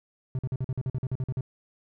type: tone bursts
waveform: triangle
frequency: 129 Hz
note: C3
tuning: 24 cents flat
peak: -24 dBFS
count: 13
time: 0.35-1.409 s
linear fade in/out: 2 ms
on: 39 ms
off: 46 ms
effects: none